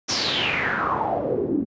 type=noise with low-pass filter sweep; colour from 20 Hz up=pink; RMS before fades=-23 dBFS; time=0.08-1.65 s; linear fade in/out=20 ms; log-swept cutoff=5900 to 250 Hz; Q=6.3; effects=high-pass 150 Hz 12 dB/octave + resampled to 16000 Hz